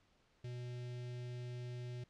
square tone with notch filter, 122.7 Hz, B2, 11 cents flat, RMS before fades -45 dBFS, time 0.44-2.04 s, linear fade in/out 5 ms, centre 1100 Hz, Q 0.69, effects pink hiss -73 dBFS RMS until 2.09 s + low-pass 5000 Hz 12 dB/octave

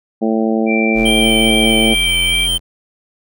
harmonic tone, 111.3 Hz, A2, 20 cents sharp, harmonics 2 / 3 / 4 / 5 / 6 / 7, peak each -15 / -19 / -21 / -23 / -25 / -26 dBFS, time 0.21-1.95 s, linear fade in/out 20 ms
sine tone with pitch glide, 2349 to 2330 Hz, D7 to D7, 0 to -14 cents, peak -17 dBFS, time 0.66-2.48 s, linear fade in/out 50 ms, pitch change -14 cents, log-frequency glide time 1.2-1.4 s
square tone, 43.57 Hz, F1, 3 cents flat, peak -22 dBFS, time 0.94-2.6 s, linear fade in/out 50 ms
square tone with vibrato, 3136 Hz, G7, in tune, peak -15 dBFS, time 1.05-2.58 s, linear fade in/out 10 ms, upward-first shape sine, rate 2.4 Hz, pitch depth 19 cents each way
effects none

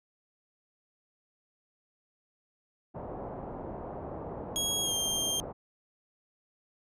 white low-pass noise, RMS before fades -40 dBFS, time 2.94-5.53 s, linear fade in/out 20 ms, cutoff 800 Hz, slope 24 dB/octave
20% pulse tone with pitch glide, 3300 to 3188 Hz, G#7 to G7, -12 to +28 cents, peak -23 dBFS, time 4.56-5.4 s, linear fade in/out 0 ms, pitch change -60 cents, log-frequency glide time 4.82-4.94 s
effects none

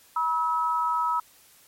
sine tone pair together, 967.2 / 1291 Hz, B5 / E6, -36 / -37 cents, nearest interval perfect fourth, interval 499 cents, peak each -25 dBFS, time 0.16-1.2 s, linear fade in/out 5 ms, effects white hiss -56 dBFS RMS until 1.67 s + MP3 64 kbps

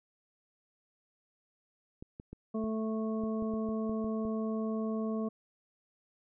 clicks, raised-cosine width 3 ms, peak -31 dBFS, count 11, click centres 2.025 / 2.199 / 2.33 / 2.64 / 3.237 / 3.424 / 3.538 / 3.689 / 3.895 / 4.044 / 4.252 s
harmonic tone, 220 Hz, A3, in tune, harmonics 1 / 2 / 3 / 5, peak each -32 / -38 / -42 / -46 dBFS, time 2.54-5.29 s, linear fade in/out 10 ms
effects none

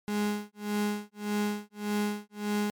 35% pulse tone with tremolo, 207.7 Hz, G#3, in tune, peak -24 dBFS, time 0.08-2.7 s, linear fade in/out 0 ms, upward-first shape sine, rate 1.7 Hz, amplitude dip 100%, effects MP3 96 kbps

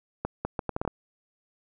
accelerating click train, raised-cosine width 1 ms, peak -14 dBFS, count 8, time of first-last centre 0.25-0.877 s, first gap 200 ms, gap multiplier 0.71, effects none

